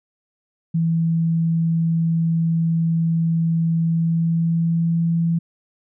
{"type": "tone with pitch glide", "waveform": "sine", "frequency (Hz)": [164.81, 167.01], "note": ["E3", "E3"], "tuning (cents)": [0, 23], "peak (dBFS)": -16, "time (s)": [0.74, 5.39], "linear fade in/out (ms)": 10, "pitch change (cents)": 23, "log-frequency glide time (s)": [3.8, 5.02], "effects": []}